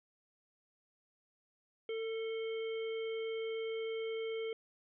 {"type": "harmonic tone with a mistuned harmonic", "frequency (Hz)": 448.4, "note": "A4", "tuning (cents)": 33, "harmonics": [1, 3, 5, 7], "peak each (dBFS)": [-36, -56, -49, -51], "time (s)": [1.89, 4.53], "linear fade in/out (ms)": 2, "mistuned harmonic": 5, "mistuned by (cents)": -39, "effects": []}